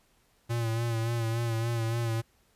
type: tone with vibrato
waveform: square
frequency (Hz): 115.4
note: A#2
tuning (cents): -17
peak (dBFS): -28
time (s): 0.49-2.22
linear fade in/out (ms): 20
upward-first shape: sine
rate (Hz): 3.5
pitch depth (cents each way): 41
effects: pink hiss -67 dBFS RMS until 2.55 s + resampled to 32000 Hz